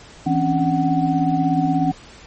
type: tone cluster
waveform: sine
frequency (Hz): 163.6 / 265.9 / 282.5 / 746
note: E3 / C4 / C#4 / F#5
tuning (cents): -13 / +28 / +33 / +14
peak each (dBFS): -21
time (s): 0.26-1.92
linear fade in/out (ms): 10
effects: pink hiss -43 dBFS RMS until 2.26 s + MP3 32 kbps